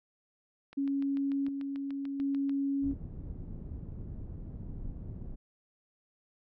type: click train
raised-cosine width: 0.3 ms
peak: -34 dBFS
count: 13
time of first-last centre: 0.73-2.495 s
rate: 6.8 Hz
type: tone with tremolo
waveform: sine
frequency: 277.2 Hz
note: C#4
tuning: in tune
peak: -28 dBFS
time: 0.77-2.94 s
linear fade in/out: 10 ms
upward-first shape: square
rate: 0.7 Hz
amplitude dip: 45%
type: low-pass noise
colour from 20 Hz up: pink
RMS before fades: -41 dBFS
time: 2.82-5.36 s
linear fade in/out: 20 ms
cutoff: 200 Hz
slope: 12 dB/octave
effects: none